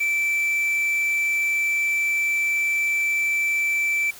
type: tone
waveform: triangle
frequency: 2328 Hz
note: D7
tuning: 16 cents flat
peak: -18 dBFS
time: 0-4.11 s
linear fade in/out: 10 ms
effects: white hiss -43 dBFS RMS until 4.19 s